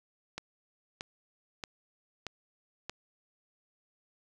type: click train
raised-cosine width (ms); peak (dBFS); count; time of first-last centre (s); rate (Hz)
0.2; -20; 5; 0.38-2.896; 1.59
effects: none